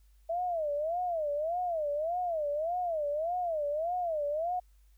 sine tone with vibrato, 647 Hz, E5, 32 cents flat, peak -29 dBFS, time 0.29-4.6 s, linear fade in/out 10 ms, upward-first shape sine, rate 1.7 Hz, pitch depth 200 cents each way, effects added 50 Hz sine -58 dBFS peak until 4.97 s + white hiss -74 dBFS RMS until 4.97 s

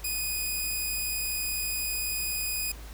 5% pulse tone, 2483 Hz, D#7, 4 cents flat, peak -19 dBFS, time 0.04-2.72 s, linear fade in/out 5 ms, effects added 53 Hz sine -41 dBFS peak until 2.93 s + pink hiss -49 dBFS RMS until 2.93 s

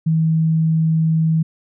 sine tone, 160.6 Hz, E3, 45 cents flat, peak -13 dBFS, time 0.06-1.43 s, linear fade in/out 10 ms, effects none

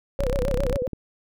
sine tone with vibrato, 527 Hz, C5, 12 cents sharp, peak -24 dBFS, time 0.19-0.87 s, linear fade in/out 0 ms, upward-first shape sine, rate 7.5 Hz, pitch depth 140 cents each way
sawtooth tone, 32.55 Hz, C1, 8 cents flat, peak -20 dBFS, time 0.19-0.77 s, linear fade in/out 10 ms
click train, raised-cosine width 3 ms, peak -19 dBFS, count 10, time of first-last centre 0.43-0.933 s, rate 17.9 Hz
effects none

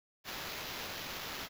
white noise with sample-and-hold, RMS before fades -42 dBFS, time 0.24-1.49 s, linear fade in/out 50 ms, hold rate 8820 Hz, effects none

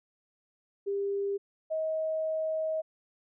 sine tone pair in turn, 399 / 633.4 Hz, G4 / D#5, +31 / +31 cents, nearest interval minor sixth, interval 800 cents, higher second, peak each -28 dBFS, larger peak neither, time 0.86-1.38 / 1.7-2.82 s, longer second, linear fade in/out 20 ms, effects none

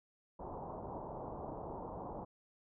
white low-pass noise, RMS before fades -45 dBFS, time 0.39-2.25 s, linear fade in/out 10 ms, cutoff 980 Hz, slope 48 dB/octave, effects none

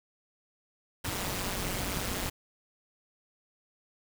pink noise with amplitude modulation, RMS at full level -30 dBFS, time 1.04-2.3 s, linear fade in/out 10 ms, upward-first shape sine, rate 188 Hz, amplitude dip 80%, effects none

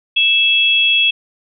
sine tone pair together, 2637 / 3322 Hz, E7 / G#7, 0 / 0 cents, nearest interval major third, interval 400 cents, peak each -13 dBFS, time 0.16-1.11 s, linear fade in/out 10 ms, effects none

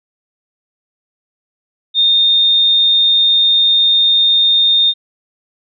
sine tone, 3654 Hz, A#7, 35 cents flat, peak -8 dBFS, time 1.94-4.94 s, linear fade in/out 50 ms, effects none

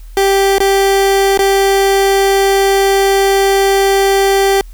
30% pulse tone with dropouts, 392 Hz, G4, in tune, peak -6 dBFS, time 0.17-4.61 s, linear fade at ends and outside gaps 1 ms, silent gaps 0.583-0.603 / 1.375-1.391 s, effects added 40 Hz sine -29 dBFS peak until 4.73 s + white hiss -49 dBFS RMS until 4.73 s

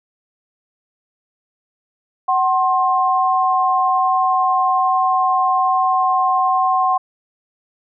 sine tone pair together, 750.2 / 1061 Hz, F#5 / C6, +24 / +24 cents, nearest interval tritone, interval 600 cents, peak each -16 dBFS, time 2.28-6.98 s, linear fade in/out 10 ms, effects none

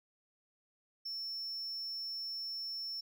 triangle tone, 5400 Hz, E8, 41 cents sharp, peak -37 dBFS, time 1.05-3.01 s, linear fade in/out 10 ms, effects none

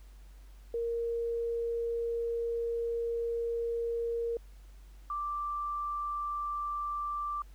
sine tone pair in turn, 466.2 / 1174.8 Hz, A#4 / D6, 0 / 0 cents, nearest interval octave + major third, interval 1600 cents, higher second, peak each -30 / -32 dBFS, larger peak first, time 0.74-4.37 / 5.1-7.42 s, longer first, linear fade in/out 2 ms, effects added 48 Hz sine -49 dBFS peak until 7.54 s + pink hiss -65 dBFS RMS until 7.54 s

